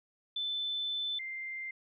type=tone pair in turn; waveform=sine; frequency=3520 / 2093 Hz; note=A7 / C7; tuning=0 / 0 cents; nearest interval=major sixth; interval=900 cents; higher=first; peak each=-32 / -37 dBFS; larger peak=first; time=0.36-1.19 / 1.19-1.71 s; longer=first; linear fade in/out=5 ms; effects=none